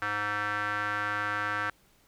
square tone with band-pass filter, 103.83 Hz, G#2, in tune, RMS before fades -31 dBFS, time 0.02-1.7 s, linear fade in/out 0 ms, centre 1500 Hz, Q 4.4, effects pink hiss -64 dBFS RMS until 2.07 s

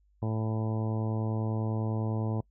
harmonic tone, 110 Hz, A2, in tune, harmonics 1 / 2 / 3 / 4 / 5 / 6 / 7 / 8 / 9, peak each -29 / -35 / -39 / -41 / -43 / -45 / -46 / -47 / -48 dBFS, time 0.22-2.41 s, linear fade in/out 5 ms, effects noise-tail reverb RT60 0.1 s tail -26 dB re dry + added 50 Hz sine -63 dBFS peak until 2.5 s

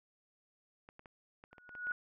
clicks, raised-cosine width 0.5 ms, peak -38 dBFS, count 10, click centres 0.889 / 0.994 / 1.058 / 1.439 / 1.53 / 1.582 / 1.692 / 1.752 / 1.87 / 1.911 s
sine tone with exponential growth, 1460 Hz, F#6, 24 cents flat, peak -31 dBFS, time 1.51-1.92 s, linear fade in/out 2 ms, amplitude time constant 89 ms
effects none

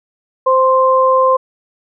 sine tone pair together, 520.8 / 1046.5 Hz, C5 / C6, -8 / 0 cents, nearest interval octave, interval 1208 cents, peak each -11 dBFS, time 0.46-1.37 s, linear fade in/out 10 ms, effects none

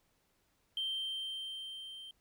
triangle tone with level ramp, 3136 Hz, G7, in tune, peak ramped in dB -30 to -45 dBFS, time 0.77-2.11 s, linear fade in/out 2 ms, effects tanh soft clip ceiling -30 dBFS + pink hiss -75 dBFS RMS until 2.2 s

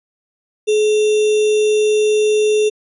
sine tone with sample-and-hold, 425.2 Hz, G#4, 41 cents sharp, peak -11 dBFS, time 0.67-2.7 s, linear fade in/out 20 ms, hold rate 3150 Hz, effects resampled to 24000 Hz

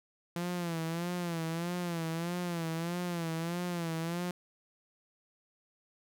sawtooth tone with vibrato, 170 Hz, F3, 46 cents flat, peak -29 dBFS, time 0.36-4.31 s, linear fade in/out 2 ms, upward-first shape sine, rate 1.6 Hz, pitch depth 80 cents each way, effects none

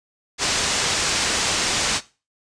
white low-pass noise, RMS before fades -22 dBFS, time 0.38-2.01 s, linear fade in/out 50 ms, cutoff 7400 Hz, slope 24 dB/octave, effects noise-tail reverb RT60 0.3 s tail -17 dB re dry + resampled to 22050 Hz

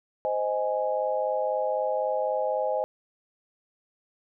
sine chord, Ab major, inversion first, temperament just, 519.1 / 623 / 830.6 Hz, C5 / Eb5 / Ab5, -14 / +2 / 0 cents, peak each -28 / -28 / -30 dBFS, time 0.25-2.84 s, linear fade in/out 0 ms, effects none

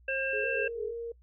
harmonic tone, 535 Hz, C5, 38 cents sharp, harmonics 1 / 3 / 5, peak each -33 / -33 / -33 dBFS, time 0.08-0.68 s, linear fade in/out 5 ms
sine tone with tremolo, 423.1 Hz, G#4, 32 cents sharp, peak -32 dBFS, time 0.33-0.94 s, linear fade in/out 2 ms, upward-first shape sine, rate 4.4 Hz, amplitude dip 95%
sine tone, 466.2 Hz, A#4, in tune, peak -34 dBFS, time 0.43-1.12 s, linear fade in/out 5 ms
effects noise-tail reverb RT60 0.1 s tail -24 dB re dry + added 60 Hz sine -56 dBFS peak until 1.22 s

